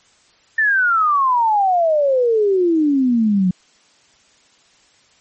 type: exponential sweep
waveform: sine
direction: down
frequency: 1804 to 177.9 Hz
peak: -12 dBFS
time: 0.58-3.51 s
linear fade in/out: 5 ms
effects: white hiss -54 dBFS RMS until 5.2 s + MP3 32 kbps